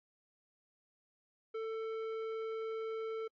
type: tone with tanh clipping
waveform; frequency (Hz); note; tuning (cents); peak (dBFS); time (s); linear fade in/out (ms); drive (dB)
sine; 444.9; A4; +19; -39; 1.54-3.28; 10; 12
effects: AAC 48 kbps